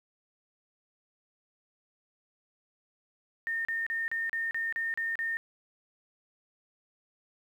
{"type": "tone bursts", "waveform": "sine", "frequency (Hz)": 1825, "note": "A#6", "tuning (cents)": -37, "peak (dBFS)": -29, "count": 9, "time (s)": [3.47, 5.37], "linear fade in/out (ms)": 0, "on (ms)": 180, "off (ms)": 35, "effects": ["10-bit"]}